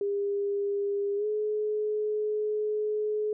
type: tone with pitch glide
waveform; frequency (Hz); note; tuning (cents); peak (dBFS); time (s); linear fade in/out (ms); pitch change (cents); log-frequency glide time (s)
sine; 403.2 to 424.5; G4 to G#4; +49 to +38; -26; 0.01-3.33; 2; +89; 1.16-1.26
effects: none